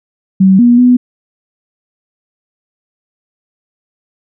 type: tone with pitch steps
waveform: sine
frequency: 190.6 / 240.5 / 247.8 Hz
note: G3 / B3 / B3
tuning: -48 / -46 / +6 cents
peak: -3 dBFS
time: 0.4-0.97 s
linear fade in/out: 10 ms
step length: 190 ms
effects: none